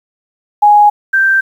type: tone pair in turn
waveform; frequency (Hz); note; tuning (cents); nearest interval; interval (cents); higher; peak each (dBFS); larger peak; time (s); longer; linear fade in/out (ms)
sine; 830.6 / 1568; G#5 / G6; 0 / 0; major seventh; 1100; second; -3 / -7; first; 0.62-0.9 / 1.13-1.41; neither; 10
effects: 7-bit